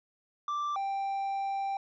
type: tone pair in turn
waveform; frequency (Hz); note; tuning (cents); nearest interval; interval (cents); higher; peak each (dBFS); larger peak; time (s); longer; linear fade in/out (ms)
triangle; 1174.7 / 786.1; D6 / G5; 0 / +5; perfect fifth; 695; first; -28; neither; 0.48-0.76 / 0.76-1.77; second; 2
effects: resampled to 16000 Hz